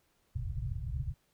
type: low-pass noise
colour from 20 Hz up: white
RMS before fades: -36 dBFS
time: 0.35-1.14 s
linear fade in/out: 10 ms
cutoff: 140 Hz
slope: 96 dB/octave
effects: pink hiss -73 dBFS RMS until 1.33 s